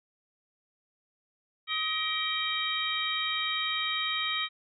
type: harmonic tone with a mistuned harmonic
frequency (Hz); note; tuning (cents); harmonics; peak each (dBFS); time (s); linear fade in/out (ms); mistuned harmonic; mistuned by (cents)
630; D#5; +21; 2 / 3 / 4 / 5 / 6; -35 / -37 / -34 / -34 / -33; 1.67-4.49; 50; 4; -130
effects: none